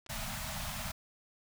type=clicks; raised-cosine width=0.2 ms; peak=-35 dBFS; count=2; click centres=0.063 / 0.066 s
type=band-stop noise; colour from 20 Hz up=pink; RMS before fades=-39 dBFS; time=0.09-0.92 s; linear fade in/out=10 ms; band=240 to 590 Hz; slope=96 dB/octave
effects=none